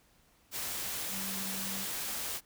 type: tone in noise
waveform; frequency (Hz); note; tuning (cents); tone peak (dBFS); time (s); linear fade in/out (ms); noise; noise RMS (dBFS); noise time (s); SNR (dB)
sine; 192.7; G3; -29; -42; 1.09-1.87; 50; white; -37; 0.51-2.41; -8
effects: pink hiss -66 dBFS RMS until 2.45 s